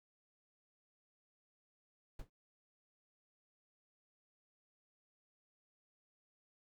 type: noise with exponential decay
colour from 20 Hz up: brown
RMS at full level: -42 dBFS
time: 2.19-2.3 s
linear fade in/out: 5 ms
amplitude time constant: 23 ms
effects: none